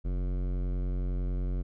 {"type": "tone with hard clipping", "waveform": "sine", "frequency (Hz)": 45.46, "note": "F#1", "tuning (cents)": -30, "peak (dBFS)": -30, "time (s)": [0.04, 1.63], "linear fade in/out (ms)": 20, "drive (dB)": 16, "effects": []}